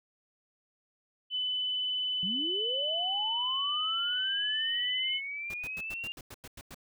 sine tone, 3007 Hz, F#7, 27 cents sharp, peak -29 dBFS, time 1.3-5.21 s, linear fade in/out 50 ms
sine linear sweep, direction up, 169.2 to 2813 Hz, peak -35 dBFS, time 2.23-6.12 s, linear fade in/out 0 ms
pink noise bursts, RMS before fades -46 dBFS, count 10, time 5.5-6.745 s, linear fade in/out 2 ms, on 39 ms, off 95 ms
effects none

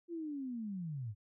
sine linear sweep, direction down, 349.2 to 96.8 Hz, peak -38 dBFS, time 0.08-1.15 s, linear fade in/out 50 ms, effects none

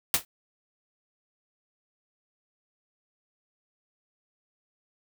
white noise with exponential decay, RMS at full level -18 dBFS, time 0.14-0.25 s, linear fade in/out 1 ms, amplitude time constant 22 ms, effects none

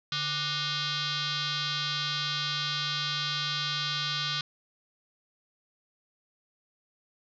sine tone with frequency modulation, 146.6 Hz, D3, 3 cents flat, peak -28 dBFS, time 0.12-4.41 s, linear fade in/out 2 ms, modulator 665 Hz, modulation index 6.9, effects none

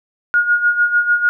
sine tone with tremolo, 1435 Hz, F6, 47 cents sharp, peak -9 dBFS, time 0.34-1.29 s, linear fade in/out 0 ms, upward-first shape sine, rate 6.7 Hz, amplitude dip 70%, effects none

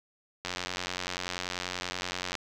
click train, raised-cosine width 0.2 ms, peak -15 dBFS, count 173, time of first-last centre 0.45-2.353 s, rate 90.4 Hz, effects none

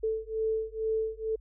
sine beating tone pair, 440 / 442.2 Hz, A4 / A4, 0 / +9 cents, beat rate 2.2 Hz, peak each -31 dBFS, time 0.03-1.36 s, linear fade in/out 10 ms, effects added 50 Hz sine -49 dBFS peak until 1.4 s

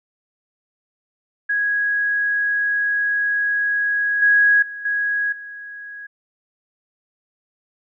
sine tone with level steps, 1658 Hz, G#6, 3 cents flat, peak -17 / -11 / -29 / -18 / -32 dBFS, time 1.49-6.07 s, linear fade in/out 10 ms, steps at 4.22 / 4.62 / 4.85 / 5.32 s, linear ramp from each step 5 ms, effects none

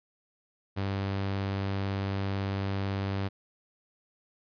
sawtooth tone, 98 Hz, G2, in tune, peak -25 dBFS, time 0.76-3.29 s, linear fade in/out 20 ms, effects resampled to 11025 Hz

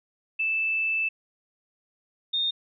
sine tone pair in turn, 2637 / 3664 Hz, E7 / A#7, 0 / -31 cents, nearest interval tritone, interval 569 cents, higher second, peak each -23 dBFS, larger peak neither, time 0.39-1.09 / 2.33-2.51 s, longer first, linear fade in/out 10 ms, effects none

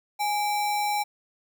sine tone with sample-and-hold, 830.6 Hz, G#5, in tune, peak -23 dBFS, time 0.19-1.04 s, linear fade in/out 20 ms, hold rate 3150 Hz, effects none

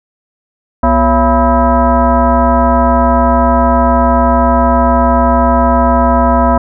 sine tone with frequency modulation, 370 Hz, F#4, in tune, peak -6 dBFS, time 0.83-6.58 s, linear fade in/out 5 ms, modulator 307 Hz, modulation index 2.6, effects none

